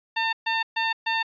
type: tone bursts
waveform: 15% pulse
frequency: 902 Hz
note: A5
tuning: 43 cents sharp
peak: -16 dBFS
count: 4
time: 0.16-1.23 s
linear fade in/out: 10 ms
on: 170 ms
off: 130 ms
effects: resampled to 11025 Hz